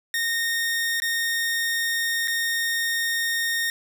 sawtooth tone with dropouts, 1845 Hz, A#6, 18 cents flat, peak -19 dBFS, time 0.14-3.7 s, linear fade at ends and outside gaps 1 ms, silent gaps 1.001-1.02 / 2.275-2.28 s, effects none

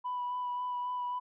sine tone with vibrato, 987.8 Hz, B5, in tune, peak -31 dBFS, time 0.04-1.2 s, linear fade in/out 20 ms, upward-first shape sine, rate 3.7 Hz, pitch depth 14 cents each way, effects tanh soft clip ceiling -29 dBFS

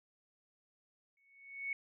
sine tone with exponential growth, 2217 Hz, C#7, in tune, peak -33 dBFS, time 1.17-1.73 s, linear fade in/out 2 ms, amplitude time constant 120 ms, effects none

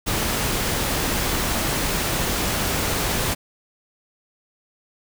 pink noise, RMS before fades -23 dBFS, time 0.06-3.35 s, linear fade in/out 20 ms, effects none

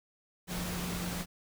sine tone in noise, 177.5 Hz, F3, 28 cents sharp, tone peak -37 dBFS, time 0.47-1.26 s, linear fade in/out 50 ms, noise pink, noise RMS -38 dBFS, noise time 0.47-1.26 s, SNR -2 dB, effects none

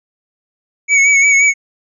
square tone with vibrato, 2242 Hz, C#7, 19 cents sharp, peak -8 dBFS, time 0.88-1.54 s, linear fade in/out 50 ms, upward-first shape sine, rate 5.7 Hz, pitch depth 41 cents each way, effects resampled to 22050 Hz

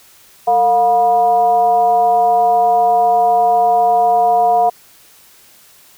sine tone with frequency modulation, 712 Hz, F5, 33 cents sharp, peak -9 dBFS, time 0.47-4.7 s, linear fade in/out 10 ms, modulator 258 Hz, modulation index 0.57, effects white hiss -46 dBFS RMS until 5.97 s

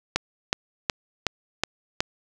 click train, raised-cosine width 0.2 ms, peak -4 dBFS, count 6, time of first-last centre 0.16-2.005 s, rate 2.71 Hz, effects none

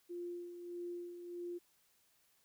sine tone with tremolo, 349.6 Hz, F4, 2 cents sharp, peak -40 dBFS, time 0.09-1.59 s, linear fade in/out 20 ms, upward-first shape sine, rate 1.6 Hz, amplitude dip 55%, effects white hiss -73 dBFS RMS until 2.44 s

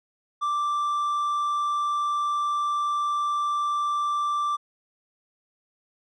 triangle tone, 1174.7 Hz, D6, in tune, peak -21 dBFS, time 0.41-4.57 s, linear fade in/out 20 ms, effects resampled to 24000 Hz

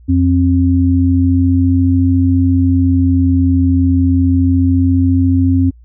sine tone pair together, 88.7 / 265.8 Hz, F2 / C4, +27 / +27 cents, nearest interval octave + perfect fifth, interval 1900 cents, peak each -11 dBFS, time 0.08-5.71 s, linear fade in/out 20 ms, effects added 59 Hz sine -38 dBFS peak until 5.84 s

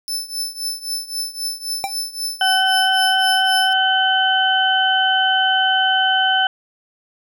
sawtooth tone with tremolo, 5274 Hz, E8, in tune, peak -17 dBFS, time 0.08-3.73 s, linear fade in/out 0 ms, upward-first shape triangle, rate 3.8 Hz, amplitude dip 90%
square tone with exponential decay, 784 Hz, G5, in tune, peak -16 dBFS, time 1.84-1.96 s, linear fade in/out 0 ms, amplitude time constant 24 ms
harmonic tone, 760 Hz, F#5, 46 cents sharp, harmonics 1 / 2 / 4, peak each -18 / -18 / -18 dBFS, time 2.41-6.47 s, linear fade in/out 2 ms
effects none

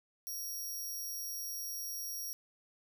15% pulse tone, 5650 Hz, F8, 19 cents sharp, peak -33 dBFS, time 0.27-2.33 s, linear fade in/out 0 ms, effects none

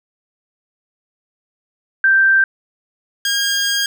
sine / 15% pulse tone pair in turn, 1568 / 1619.5 Hz, G6 / G#6, 0 / -44 cents, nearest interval minor second, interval 56 cents, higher second, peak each -9 dBFS, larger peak neither, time 2.04-2.44 / 3.25-3.86 s, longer second, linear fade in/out 2 ms, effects none

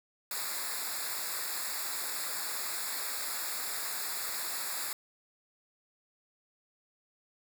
white noise with comb filter, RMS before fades -36 dBFS, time 0.31-4.93 s, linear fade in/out 2 ms, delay 0.33 ms, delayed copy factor -1, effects none

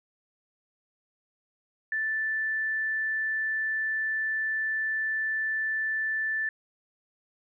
sine tone, 1760 Hz, A6, in tune, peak -26 dBFS, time 1.92-6.49 s, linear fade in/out 2 ms, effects none

